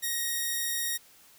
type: tone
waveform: 5% pulse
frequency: 1874 Hz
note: A#6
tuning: 9 cents sharp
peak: -18 dBFS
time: 0.02-0.98 s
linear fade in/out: 20 ms
effects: white hiss -57 dBFS RMS until 1.38 s